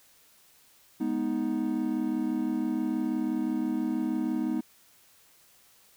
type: chord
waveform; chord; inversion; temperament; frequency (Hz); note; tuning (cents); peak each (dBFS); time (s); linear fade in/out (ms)
triangle; G# minor; none; equal with one note detuned; 207.7 / 246.9 / 312.9; G#3 / B3 / D#4; 0 / 0 / +10; -32 / -28 / -28; 1-4.61; 10
effects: white hiss -60 dBFS RMS until 5.96 s